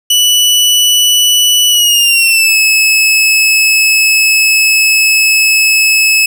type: tone with pitch glide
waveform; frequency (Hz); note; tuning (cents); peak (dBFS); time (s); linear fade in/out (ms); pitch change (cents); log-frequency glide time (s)
sawtooth; 2960 to 2592; F#7 to E7; 0 to -30; -3; 0.1-6.26; 5; -230; 1.69-2.56
effects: none